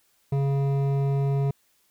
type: tone with hard clipping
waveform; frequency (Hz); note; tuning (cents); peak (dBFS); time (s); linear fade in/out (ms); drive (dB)
triangle; 138.59; C#3; 0; -23; 0.32-1.51; 5; 15
effects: white hiss -66 dBFS RMS until 1.9 s